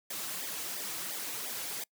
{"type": "noise with flanger", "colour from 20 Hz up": "white", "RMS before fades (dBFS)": -38, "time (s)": [0.1, 1.84], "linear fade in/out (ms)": 5, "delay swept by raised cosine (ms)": [0.71, 5.11], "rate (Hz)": 2.9, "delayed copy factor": -1, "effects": ["noise-tail reverb RT60 0.1 s tail -26 dB re dry", "high-pass 150 Hz 12 dB/octave"]}